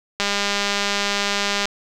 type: click train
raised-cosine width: 0.2 ms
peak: -4 dBFS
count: 295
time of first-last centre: 0.2-1.655 s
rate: 202 Hz
effects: none